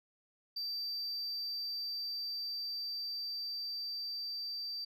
sine tone with level ramp, 4663 Hz, D8, 13 cents flat, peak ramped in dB -33 to -36 dBFS, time 0.56-4.85 s, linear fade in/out 10 ms, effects tanh soft clip ceiling -35 dBFS

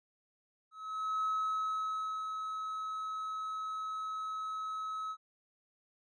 triangle tone with ADSR envelope, 1286 Hz, E6, 43 cents flat, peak -27 dBFS, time 0.71-5.17 s, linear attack 530 ms, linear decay 1000 ms, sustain -7 dB, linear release 63 ms, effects tanh soft clip ceiling -26 dBFS + resampled to 22050 Hz

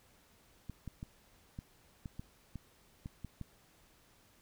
clicks, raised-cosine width 5 ms, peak -30 dBFS, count 10, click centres 0.697 / 0.877 / 1.029 / 1.589 / 2.058 / 2.195 / 2.557 / 3.059 / 3.247 / 3.413 s, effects pink hiss -66 dBFS RMS until 4.41 s

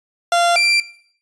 30% pulse tone pair in turn, 691 / 2361 Hz, F5 / D7, -19 / +9 cents, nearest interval octave + major sixth, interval 2128 cents, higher second, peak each -10 / -10 dBFS, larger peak neither, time 0.32-0.56 / 0.56-0.8 s, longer neither, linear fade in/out 2 ms, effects noise-tail reverb RT60 0.6 s tail -17 dB re dry + resampled to 22050 Hz

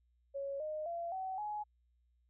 sine tone with pitch steps, 554.4 / 615.1 / 682.5 / 757.3 / 840.3 Hz, C#5 / D#5 / F5 / F#5 / G#5, 0 / -20 / -40 / +40 / +20 cents, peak -37 dBFS, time 0.34-1.64 s, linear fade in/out 20 ms, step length 260 ms, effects added 60 Hz sine -70 dBFS peak until 2.29 s

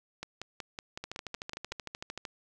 two click trains, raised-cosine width 0.2 ms, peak -21 / -21 dBFS, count 17 / 9, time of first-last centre 1.04-2.252 / 0.23-1.72 s, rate 13.2 / 5.37 Hz, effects none

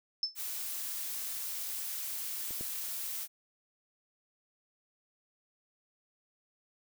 sine tone with exponential decay, 5274 Hz, E8, in tune, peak -25 dBFS, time 0.23-0.36 s, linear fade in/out 2 ms, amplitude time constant 28 ms
blue noise, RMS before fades -38 dBFS, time 0.35-3.28 s, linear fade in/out 50 ms
clicks, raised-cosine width 2 ms, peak -35 / -29 dBFS, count 2, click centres 2.508 / 2.61 s
effects none

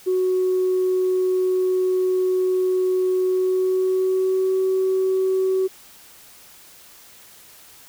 sine tone with pitch glide, 370 to 377.8 Hz, F#4 to F#4, 0 to +36 cents, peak -16 dBFS, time 0.06-5.68 s, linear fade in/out 20 ms, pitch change +36 cents, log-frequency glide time 3.21-4.56 s, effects tanh soft clip ceiling -13 dBFS + white hiss -47 dBFS RMS until 7.88 s

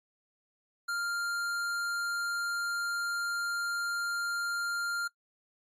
sine tone with hard clipping, 1396.9 Hz, F6, in tune, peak -32 dBFS, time 0.88-5.08 s, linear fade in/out 10 ms, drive 14 dB, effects noise-tail reverb RT60 0.1 s tail -21 dB re dry + MP3 64 kbps

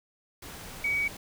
sine tone in noise, 2263 Hz, C#7, 35 cents sharp, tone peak -25 dBFS, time 0.84-1.08 s, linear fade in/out 5 ms, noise pink, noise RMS -43 dBFS, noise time 0.42-1.17 s, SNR +15 dB, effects none

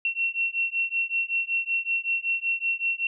sine beating tone pair, 2718 / 2723.3 Hz, F7 / F7, -48 / -44 cents, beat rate 5.3 Hz, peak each -27 dBFS, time 0.05-3.07 s, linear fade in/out 2 ms, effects none

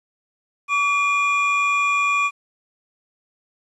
triangle tone pair together, 1143 / 2417 Hz, D6 / D7, -47 / +49 cents, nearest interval octave + minor second, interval 1296 cents, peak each -18 dBFS, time 0.68-2.31 s, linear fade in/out 50 ms, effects resampled to 24000 Hz + 9-bit

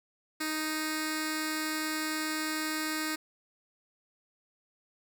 10% pulse tone with notch filter, 311.1 Hz, D#4, in tune, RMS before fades -33 dBFS, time 0.4-3.16 s, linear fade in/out 10 ms, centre 740 Hz, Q 0.56, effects none

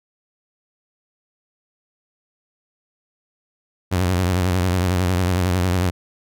sawtooth tone with vibrato, 90.7 Hz, F#2, 34 cents flat, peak -13 dBFS, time 3.91-5.91 s, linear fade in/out 20 ms, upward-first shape sine, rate 11 Hz, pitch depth 82 cents each way, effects none

